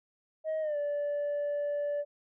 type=tone with pitch glide; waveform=sine; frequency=630 to 581.1 Hz; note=D#5 to D5; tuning=+21 to -18 cents; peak=-27 dBFS; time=0.44-2.05 s; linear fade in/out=50 ms; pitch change=-139 cents; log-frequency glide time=0.61-0.77 s; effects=tanh soft clip ceiling -28 dBFS